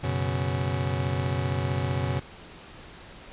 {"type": "chord", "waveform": "40% pulse", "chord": "F# suspended fourth", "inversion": "none", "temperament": "just", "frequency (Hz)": [92.5, 123.33, 138.75], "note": ["F#2", "B2", "C#3"], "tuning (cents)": [0, -2, 2], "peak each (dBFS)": -29, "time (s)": [0.03, 2.2], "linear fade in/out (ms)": 10, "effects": ["pink hiss -46 dBFS RMS until 3.32 s", "resampled to 8000 Hz"]}